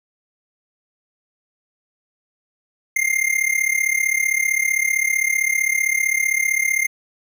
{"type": "tone with amplitude modulation", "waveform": "square", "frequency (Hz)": 2108, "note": "C7", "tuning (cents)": 12, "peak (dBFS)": -14, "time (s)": [2.96, 6.87], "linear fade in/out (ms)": 5, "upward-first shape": "sine", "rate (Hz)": 35.5, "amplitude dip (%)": 85, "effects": []}